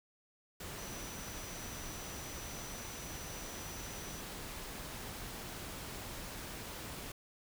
sine tone in noise, 5920 Hz, F#8, in tune, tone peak -51 dBFS, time 0.78-4.21 s, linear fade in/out 5 ms, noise pink, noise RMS -45 dBFS, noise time 0.6-7.12 s, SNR -9 dB, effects none

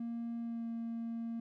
triangle tone with pitch glide, 233.1 to 230.3 Hz, A#3 to A#3, 0 to -21 cents, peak -34 dBFS, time 0-1.4 s, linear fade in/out 5 ms, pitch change -21 cents, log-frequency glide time 0.4-0.66 s, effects tanh soft clip ceiling -31 dBFS

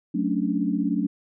sine chord, D major seventh, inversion first, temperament equal, 185 / 220 / 277.2 / 293.7 Hz, F#3 / A3 / C#4 / D4, 0 / 0 / 0 / 0 cents, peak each -27 dBFS, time 0.14-1.07 s, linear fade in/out 10 ms, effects none

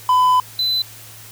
triangle tone pair in turn, 1005 / 4020 Hz, B5 / B7, +30 / +30 cents, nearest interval 2 octaves, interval 2400 cents, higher second, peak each -9 / -15 dBFS, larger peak first, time 0.09-0.4 / 0.59-0.82 s, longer first, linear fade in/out 2 ms, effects added 109 Hz sine -44 dBFS peak until 1.31 s + white hiss -40 dBFS RMS until 1.31 s

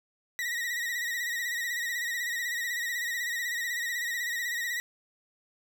40% pulse tone with vibrato, 1912 Hz, A#6, 43 cents sharp, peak -29 dBFS, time 0.39-4.8 s, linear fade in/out 0 ms, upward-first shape sine, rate 16 Hz, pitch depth 62 cents each way, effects none

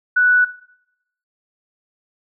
sine tone, 1480 Hz, F#6, in tune, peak -11 dBFS, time 0.16-0.45 s, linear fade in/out 10 ms, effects noise-tail reverb RT60 0.8 s tail -18 dB re dry

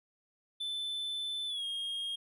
triangle tone with pitch glide, 3520 to 3247 Hz, A7 to G#7, 0 to -40 cents, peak -33 dBFS, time 0.6-2.16 s, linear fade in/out 10 ms, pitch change -140 cents, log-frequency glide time 1.47-1.64 s, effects none

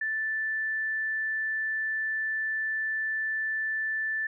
sine tone, 1760 Hz, A6, in tune, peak -27 dBFS, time 0.01-4.27 s, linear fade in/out 5 ms, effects none

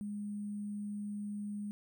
sine tone with sample-and-hold, 206.3 Hz, G#3, 11 cents flat, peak -37 dBFS, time 0.01-1.71 s, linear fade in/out 0 ms, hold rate 8820 Hz, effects none

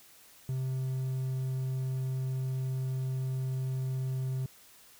triangle tone, 130.7 Hz, C3, 1 cent flat, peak -28 dBFS, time 0.49-4.46 s, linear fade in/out 2 ms, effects white hiss -57 dBFS RMS until 4.99 s

